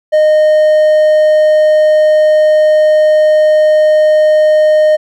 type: tone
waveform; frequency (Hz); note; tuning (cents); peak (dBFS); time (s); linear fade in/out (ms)
triangle; 615; D#5; -20; -3; 0.12-4.97; 20
effects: none